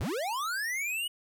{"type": "linear sweep", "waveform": "square", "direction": "up", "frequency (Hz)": [43, 2960], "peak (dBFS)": -31, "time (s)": [0, 1.08], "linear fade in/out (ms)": 10, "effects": []}